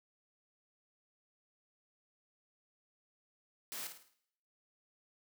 white noise with echo, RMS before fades -43 dBFS, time 3.72-3.87 s, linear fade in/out 0 ms, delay 53 ms, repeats 5, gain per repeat -7 dB, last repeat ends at 4.135 s, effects noise-tail reverb RT60 0.7 s tail -17 dB re dry + high-pass 200 Hz 12 dB/octave

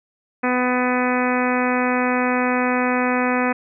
harmonic tone, 250 Hz, B3, 21 cents sharp, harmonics 1 / 2 / 3 / 4 / 5 / 6 / 7 / 8 / 9 / 10, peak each -21 / -24 / -26 / -27 / -28 / -29 / -29 / -30 / -31 / -31 dBFS, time 0.43-3.53 s, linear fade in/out 10 ms, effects none

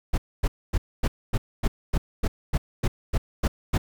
brown noise bursts, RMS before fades -21 dBFS, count 13, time 0.13-3.78 s, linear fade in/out 10 ms, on 50 ms, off 250 ms, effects none

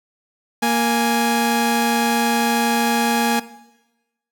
sawtooth tone pair together, 233.1 / 830.6 Hz, A#3 / G#5, 0 / 0 cents, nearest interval octave + minor seventh, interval 2200 cents, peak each -15 dBFS, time 0.62-3.4 s, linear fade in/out 10 ms, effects noise-tail reverb RT60 1.0 s tail -17 dB re dry

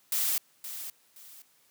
blue noise with echo, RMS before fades -28 dBFS, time 0.12-0.38 s, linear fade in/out 2 ms, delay 520 ms, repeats 2, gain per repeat -11 dB, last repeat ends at 1.42 s, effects white hiss -65 dBFS RMS until 1.7 s + high-pass 100 Hz 12 dB/octave

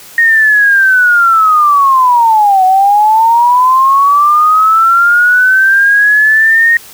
sine linear two-way sweep, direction down then up, 1864.7 to 740 to 1864.7 Hz, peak -4 dBFS, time 0.18-6.77 s, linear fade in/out 2 ms, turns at 2.64 s, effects white hiss -34 dBFS RMS until 6.93 s

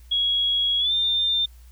sine tone with pitch glide, 3322 to 3602 Hz, G#7 to A7, 0 to +40 cents, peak -19 dBFS, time 0.11-1.46 s, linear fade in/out 10 ms, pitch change +140 cents, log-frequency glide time 0.79-0.93 s, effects added 60 Hz sine -44 dBFS peak until 1.71 s + white hiss -59 dBFS RMS until 1.71 s

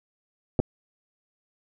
clicks, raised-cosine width 2 ms, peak -9 dBFS, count 2, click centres 0.592 / 0.6 s, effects none

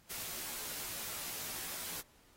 white noise with comb filter, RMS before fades -42 dBFS, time 0.09-2.02 s, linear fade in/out 20 ms, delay 15 ms, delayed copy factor -0.75, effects pink hiss -66 dBFS RMS until 2.36 s + AAC 48 kbps

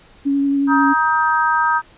sine tone with vibrato, 279.2 Hz, C#4, 13 cents sharp, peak -14 dBFS, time 0.25-0.94 s, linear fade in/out 20 ms, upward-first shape triangle, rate 11 Hz, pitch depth 16 cents each way
harmonic tone, 314.9 Hz, D#4, 21 cents sharp, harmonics 3 / 4 / 5, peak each -17 / -18 / -19 dBFS, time 0.67-1.82 s, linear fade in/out 50 ms
effects pink hiss -48 dBFS RMS until 1.97 s + resampled to 8000 Hz

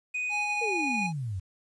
triangle tone with pitch glide, 2489 to 2465 Hz, D#7 to D#7, 0 to -17 cents, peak -27 dBFS, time 0.14-1.07 s, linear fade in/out 10 ms, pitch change -17 cents, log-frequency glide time 0.37-0.74 s
square tone, 830.6 Hz, G#5, in tune, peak -33 dBFS, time 0.29-1.13 s, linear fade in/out 50 ms
sine exponential sweep, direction down, 484.4 to 87.3 Hz, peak -30 dBFS, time 0.61-1.4 s, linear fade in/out 10 ms
effects resampled to 22050 Hz + 10-bit

